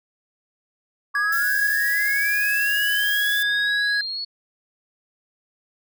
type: linear sweep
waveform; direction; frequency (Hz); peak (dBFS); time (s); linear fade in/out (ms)
sine; up; 1132 to 4412; -26; 1.14-4.25; 10
type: tone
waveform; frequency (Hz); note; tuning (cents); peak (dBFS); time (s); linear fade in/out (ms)
triangle; 1661.2; G#6; 0; -18; 1.15-4.01; 2
type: noise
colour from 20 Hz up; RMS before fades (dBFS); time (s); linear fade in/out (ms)
violet; -30; 1.32-3.43; 5
effects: none